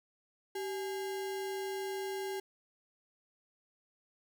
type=tone with sample-and-hold; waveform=sine; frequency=386.2 Hz; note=G4; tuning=26 cents flat; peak=-35 dBFS; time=0.55-2.4 s; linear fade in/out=5 ms; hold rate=1225 Hz; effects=none